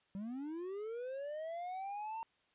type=linear sweep; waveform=triangle; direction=up; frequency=188.4 to 915 Hz; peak=-38 dBFS; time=0.15-2.23 s; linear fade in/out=0 ms; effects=white hiss -74 dBFS RMS until 2.54 s + resampled to 8000 Hz